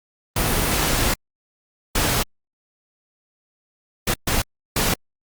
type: noise bursts at uneven times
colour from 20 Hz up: pink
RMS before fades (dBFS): -20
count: 5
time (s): 0.36-1.14 / 1.95-2.23 / 4.07-4.14 / 4.27-4.42 / 4.76-4.94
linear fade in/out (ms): 5
effects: Opus 32 kbps